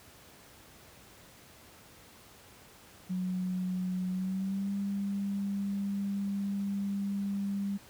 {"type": "tone with pitch glide", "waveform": "sine", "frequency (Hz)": [183.7, 199.17], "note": ["F#3", "G3"], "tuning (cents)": [-12, 28], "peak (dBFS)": -30, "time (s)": [3.09, 7.78], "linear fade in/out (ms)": 20, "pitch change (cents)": 140, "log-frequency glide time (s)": [4.09, 4.71], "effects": ["pink hiss -55 dBFS RMS until 7.89 s", "high-pass 60 Hz 12 dB/octave"]}